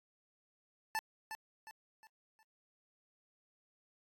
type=tone with echo; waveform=25% pulse; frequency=880 Hz; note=A5; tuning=in tune; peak=-30 dBFS; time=0.95-0.99 s; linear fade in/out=0 ms; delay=360 ms; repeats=4; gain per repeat=-8 dB; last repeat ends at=2.43 s; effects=AAC 64 kbps